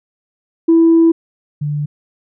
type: tone pair in turn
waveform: sine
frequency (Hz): 330 / 147.42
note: E4 / D3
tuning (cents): +2 / +7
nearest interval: octave + major second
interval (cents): 1395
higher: first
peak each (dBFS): -5 / -16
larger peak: first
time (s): 0.68-1.12 / 1.61-1.86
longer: first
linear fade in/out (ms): 10
effects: tanh soft clip ceiling -3 dBFS